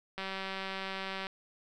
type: click train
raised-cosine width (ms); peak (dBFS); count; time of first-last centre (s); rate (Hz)
0.3; -22; 210; 0.18-1.269; 192
effects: none

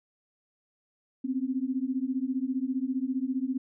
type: beating tone pair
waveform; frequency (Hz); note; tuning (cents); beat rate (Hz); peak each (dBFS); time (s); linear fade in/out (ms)
sine; 253.5 / 268.5; B3 / C4; +45 / +45; 15; -30; 1.24-3.58; 10
effects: none

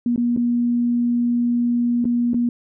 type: tone with dropouts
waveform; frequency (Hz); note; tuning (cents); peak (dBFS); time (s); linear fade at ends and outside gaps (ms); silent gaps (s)
sine; 239.7; A#3; +48; -16; 0.06-2.49; 2; 0.161-0.177 / 0.364-0.373 / 2.044-2.053 / 2.334-2.343
effects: none

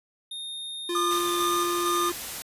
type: tone with pitch glide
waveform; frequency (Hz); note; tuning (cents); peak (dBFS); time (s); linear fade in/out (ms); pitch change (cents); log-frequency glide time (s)
square; 3677 to 3570; A#7 to A7; -24 to +24; -34; 0.31-1.49; 5; -52; 1.18-1.29
type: tone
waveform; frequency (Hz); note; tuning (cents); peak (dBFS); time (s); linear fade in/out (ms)
square; 349; F4; -1; -28; 0.89-2.12; 5
type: tone with tremolo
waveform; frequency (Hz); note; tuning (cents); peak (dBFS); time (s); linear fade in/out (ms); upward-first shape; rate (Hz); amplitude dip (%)
square; 1213; D#6; -44; -25; 0.95-2.1; 2; square; 2.2; 35
type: noise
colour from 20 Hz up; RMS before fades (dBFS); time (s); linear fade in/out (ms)
white; -35; 1.11-2.42; 0
effects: resampled to 32000 Hz

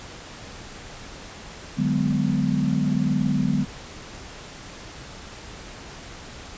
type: chord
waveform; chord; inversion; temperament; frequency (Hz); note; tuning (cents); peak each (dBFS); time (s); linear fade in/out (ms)
sine; G# half-diminished seventh; second; just; 149.51 / 186.89 / 207.7 / 249.2; D3 / F#3 / G#3 / B3; +31 / +18 / 0 / +16; -25; 1.77-3.65; 20
effects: pink hiss -40 dBFS RMS until 6.57 s + resampled to 16000 Hz

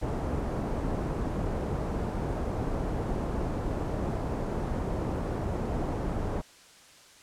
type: low-pass noise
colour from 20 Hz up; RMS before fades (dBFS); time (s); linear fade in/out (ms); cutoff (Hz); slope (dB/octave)
pink; -31; 0.01-6.42; 20; 770; 12
effects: white hiss -54 dBFS RMS until 7.22 s + low-pass 8000 Hz 12 dB/octave

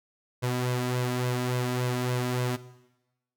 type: tone with flanger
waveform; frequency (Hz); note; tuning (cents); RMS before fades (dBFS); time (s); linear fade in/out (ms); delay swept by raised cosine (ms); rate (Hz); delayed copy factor
sawtooth; 124.6; B2; +16; -28; 0.42-2.57; 20; 1.9 to 3.1; 3.5; +0.55
effects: noise-tail reverb RT60 1.0 s tail -17 dB re dry

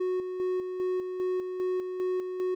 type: tone with tremolo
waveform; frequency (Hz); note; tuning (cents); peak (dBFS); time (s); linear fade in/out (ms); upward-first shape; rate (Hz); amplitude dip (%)
triangle; 367.6; F#4; -11; -24; 0-2.55; 10; square; 2.5; 50
effects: none

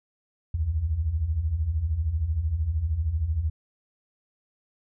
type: beating tone pair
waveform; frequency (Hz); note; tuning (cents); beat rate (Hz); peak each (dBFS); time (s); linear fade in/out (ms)
sine; 69.5 / 82.5; C#2 / E2; +5 / +2; 13; -30 / -24; 0.54-3.5; 5
effects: none

